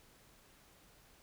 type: silence
effects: pink hiss -64 dBFS RMS until 1.22 s